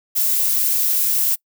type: noise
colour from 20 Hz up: violet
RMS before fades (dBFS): -18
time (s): 0.15-1.36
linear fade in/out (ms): 20
effects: noise-tail reverb RT60 0.1 s tail -25 dB re dry